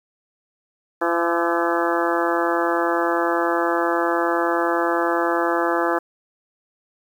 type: harmonic tone with a mistuned harmonic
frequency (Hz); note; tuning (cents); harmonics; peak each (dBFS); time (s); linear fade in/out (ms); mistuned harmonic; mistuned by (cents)
170; F3; -46; 2 / 3 / 4 / 5 / 6 / 7 / 8 / 9 / 10; -23 / -25 / -26 / -27 / -28 / -28 / -29 / -30 / -30; 1.01-5.99; 10; 8; -51
effects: 8-bit